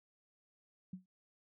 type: tone with exponential decay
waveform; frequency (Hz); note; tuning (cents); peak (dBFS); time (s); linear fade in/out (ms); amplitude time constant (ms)
sine; 185; F#3; 0; -39; 0.93-1.06; 5; 27
effects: none